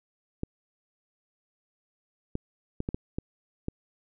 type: clicks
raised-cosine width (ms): 3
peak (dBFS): -17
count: 7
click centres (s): 0.434 / 2.354 / 2.804 / 2.889 / 2.945 / 3.185 / 3.684
effects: none